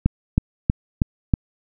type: click train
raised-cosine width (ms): 5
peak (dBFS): -3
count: 5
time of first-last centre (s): 0.06-1.338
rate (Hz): 3.13
effects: none